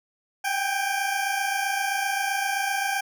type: tone pair together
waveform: 20% pulse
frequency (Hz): 776.3 / 804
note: G5 / G5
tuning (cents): -17 / +44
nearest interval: minor second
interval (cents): 61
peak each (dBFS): -22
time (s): 0.44-3.01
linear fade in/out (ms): 10
effects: none